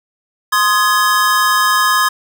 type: chord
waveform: square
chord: Ab major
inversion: first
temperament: equal with one note detuned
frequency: 1046.5 / 1244.5 / 1683.4 Hz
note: C6 / Eb6 / Ab6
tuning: 0 / 0 / +23 cents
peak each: -16 dBFS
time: 0.52-2.09 s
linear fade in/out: 10 ms
effects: none